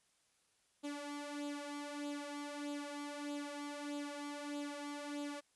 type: tone with flanger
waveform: sawtooth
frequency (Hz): 290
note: D4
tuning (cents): -22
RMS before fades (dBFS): -44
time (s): 0.83-5.41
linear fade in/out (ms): 20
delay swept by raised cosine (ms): 0.26 to 2.56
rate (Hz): 1.6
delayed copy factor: +0.65
effects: white hiss -75 dBFS RMS until 5.55 s + resampled to 24000 Hz